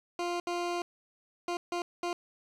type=tone bursts at uneven times; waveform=20% pulse; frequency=349.2 Hz; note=F4; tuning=in tune; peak=-26 dBFS; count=5; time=0.19-0.4 / 0.47-0.82 / 1.48-1.57 / 1.72-1.82 / 2.03-2.13 s; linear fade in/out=2 ms; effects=low-pass 7000 Hz 12 dB/octave + 10-bit